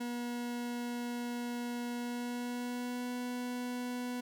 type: tone with pitch glide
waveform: 40% pulse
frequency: 240.9 to 246.5 Hz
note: B3 to B3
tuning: -43 to -3 cents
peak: -35 dBFS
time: 0-4.21 s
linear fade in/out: 10 ms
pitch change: +40 cents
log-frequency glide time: 1.96-3.11 s
effects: none